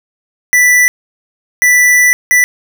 square tone bursts at uneven times, 1975.5 Hz, B6, in tune, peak -6 dBFS, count 3, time 0.53-0.88 / 1.62-2.13 / 2.31-2.44 s, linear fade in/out 0 ms, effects none

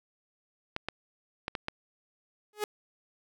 clicks, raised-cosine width 0.3 ms, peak -16 dBFS, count 5, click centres 0.764 / 0.886 / 1.481 / 1.552 / 1.684 s
sawtooth tone with exponential growth, 420 Hz, G#4, 19 cents sharp, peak -23 dBFS, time 2.53-2.64 s, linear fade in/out 2 ms, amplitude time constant 22 ms
effects none

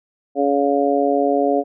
harmonic tone, 141 Hz, C#3, 30 cents sharp, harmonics 2 / 3 / 4 / 5, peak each -20 / -20 / -20 / -20 dBFS, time 0.35-1.64 s, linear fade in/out 50 ms, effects none

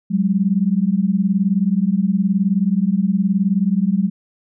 sine beating tone pair, 185 / 204 Hz, F#3 / G#3, 0 / -31 cents, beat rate 19 Hz, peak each -17 dBFS, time 0.1-4.1 s, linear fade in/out 20 ms, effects none

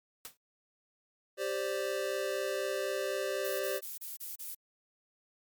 white noise with exponential decay, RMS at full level -40 dBFS, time 0.25-0.37 s, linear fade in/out 0 ms, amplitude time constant 26 ms
square chord, G suspended fourth, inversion none, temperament equal, 392 / 523.3 / 587.3 Hz, G4 / C5 / D5, 0 / 0 / 0 cents, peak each -37 dBFS, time 1.37-3.81 s, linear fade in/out 50 ms
violet noise bursts, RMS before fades -41 dBFS, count 6, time 3.44-4.55 s, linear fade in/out 10 ms, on 160 ms, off 30 ms
effects MP3 96 kbps

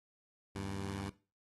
15% pulse tone pair together, 77.78 / 98 Hz, D#2 / G2, 0 / 0 cents, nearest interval major third, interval 400 cents, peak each -39 / -33 dBFS, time 0.55-1.1 s, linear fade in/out 10 ms, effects noise-tail reverb RT60 0.3 s tail -17 dB re dry + AAC 32 kbps

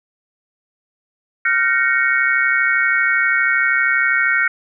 sine chord, G half-diminished seventh, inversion third, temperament equal with one note detuned, 1396.9 / 1529.5 / 1864.7 / 2217 Hz, F6 / G6 / Bb6 / Db7, 0 / -43 / 0 / 0 cents, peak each -19 dBFS, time 1.45-4.48 s, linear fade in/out 5 ms, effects none

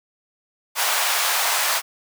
pink high-pass noise, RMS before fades -21 dBFS, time 0.75-1.82 s, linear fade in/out 50 ms, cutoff 730 Hz, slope 24 dB/octave, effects none

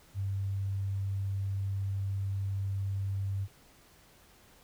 sine tone, 98 Hz, G2, in tune, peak -30 dBFS, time 0.14-3.48 s, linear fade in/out 50 ms, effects pink hiss -60 dBFS RMS until 4.63 s

